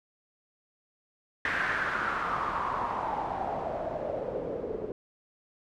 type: noise with low-pass filter sweep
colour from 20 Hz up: white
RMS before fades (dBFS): -32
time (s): 1.45-4.92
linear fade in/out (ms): 2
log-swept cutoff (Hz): 1800 to 420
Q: 4.7
effects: none